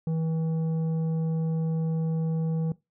sine tone with tanh clipping, 161.5 Hz, E3, 35 cents flat, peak -26 dBFS, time 0.07-2.72 s, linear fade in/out 2 ms, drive 8 dB, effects noise-tail reverb RT60 0.2 s tail -19 dB re dry

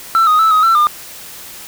sine tone with pitch steps, 1337 / 1246 / 1314 / 1260 / 1341 / 1206 Hz, E6 / D#6 / E6 / D#6 / E6 / D6, +24 / +2 / -6 / +21 / +29 / +46 cents, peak -5 dBFS, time 0.15-0.87 s, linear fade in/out 0 ms, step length 120 ms, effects tanh soft clip ceiling -7 dBFS + white hiss -33 dBFS RMS until 1.67 s

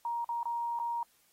sine tone with dropouts, 940 Hz, A#5, 14 cents sharp, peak -31 dBFS, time 0.05-1.03 s, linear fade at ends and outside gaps 2 ms, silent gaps 0.245-0.29 / 0.431-0.455 / 0.79-0.798 s, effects white hiss -68 dBFS RMS until 1.32 s + AAC 48 kbps

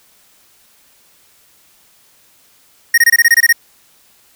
square tone bursts, 1864.7 Hz, A#6, in tune, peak -6 dBFS, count 10, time 2.94-3.527 s, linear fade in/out 5 ms, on 38 ms, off 23 ms, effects white hiss -51 dBFS RMS until 4.35 s

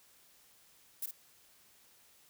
violet noise with echo, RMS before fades -37 dBFS, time 1.02-1.06 s, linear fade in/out 5 ms, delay 51 ms, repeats 1, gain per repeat -6 dB, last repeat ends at 1.111 s, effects white hiss -64 dBFS RMS until 2.29 s

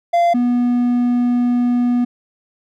triangle tone pair in turn, 689 / 243.6 Hz, F5 / B3, -24 / -24 cents, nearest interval octave + tritone, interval 1800 cents, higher first, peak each -9 / -11 dBFS, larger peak first, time 0.13-0.34 / 0.34-2.05 s, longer second, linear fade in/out 10 ms, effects none

